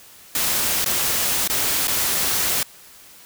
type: noise with dropouts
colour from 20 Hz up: white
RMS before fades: -21 dBFS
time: 0.35-2.63 s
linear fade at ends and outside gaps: 2 ms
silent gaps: 0.845-0.86 / 1.476-1.498 / 1.873-1.88 s
effects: white hiss -46 dBFS RMS until 3.25 s